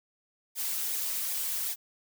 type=noise with flanger; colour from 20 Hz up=blue; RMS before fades=-32 dBFS; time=0.55-1.76 s; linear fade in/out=50 ms; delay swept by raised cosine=0.67 to 5.87 ms; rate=2.6 Hz; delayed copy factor=-0.65; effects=none